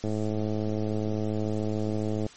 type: click train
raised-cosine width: 2 ms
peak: -17 dBFS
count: 239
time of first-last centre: 0.04-2.264 s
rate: 107 Hz
effects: white hiss -49 dBFS RMS until 2.36 s + MP3 32 kbps